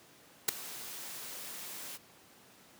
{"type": "noise with ADSR envelope", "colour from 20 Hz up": "white", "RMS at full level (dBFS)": -23, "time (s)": [0.48, 1.98], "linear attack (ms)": 9, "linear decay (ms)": 5, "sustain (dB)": -21, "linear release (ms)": 25, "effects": ["pink hiss -59 dBFS RMS until 2.79 s", "high-pass 150 Hz 12 dB/octave"]}